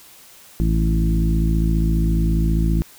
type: harmonic tone with a mistuned harmonic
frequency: 54.8 Hz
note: A1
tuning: 6 cents flat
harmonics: 1 / 2 / 3 / 4 / 5 / 6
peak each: -17 / -27 / -21 / -27 / -31 / -28 dBFS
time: 0.6-2.82 s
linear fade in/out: 0 ms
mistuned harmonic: 2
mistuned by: +15 cents
effects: white hiss -46 dBFS RMS until 2.98 s